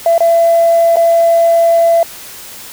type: tone with dropouts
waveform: sine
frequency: 672 Hz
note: E5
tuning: 33 cents sharp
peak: -5 dBFS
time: 0.06-2.03 s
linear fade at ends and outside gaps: 2 ms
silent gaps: 0.18-0.205 / 0.959-0.968 s
effects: tanh soft clip ceiling -2 dBFS + white hiss -31 dBFS RMS until 2.72 s